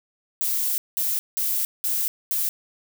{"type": "noise bursts at uneven times", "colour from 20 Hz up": "violet", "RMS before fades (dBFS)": -24, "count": 5, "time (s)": [[0.41, 0.78], [0.97, 1.19], [1.37, 1.65], [1.84, 2.08], [2.31, 2.49]], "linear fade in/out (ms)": 0, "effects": []}